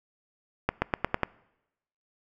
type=accelerating click train; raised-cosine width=0.5 ms; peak=-8 dBFS; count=6; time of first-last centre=0.69-1.233 s; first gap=130 ms; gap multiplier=0.91; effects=noise-tail reverb RT60 0.9 s tail -23 dB re dry